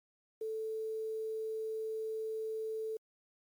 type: tone with quantisation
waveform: sine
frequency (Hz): 440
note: A4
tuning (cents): 0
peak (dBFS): -35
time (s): 0.41-2.97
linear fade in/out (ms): 5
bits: 10
effects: MP3 96 kbps